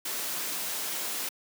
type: noise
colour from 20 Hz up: white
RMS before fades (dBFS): -33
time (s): 0.05-1.29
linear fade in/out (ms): 5
effects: high-pass 200 Hz 12 dB/octave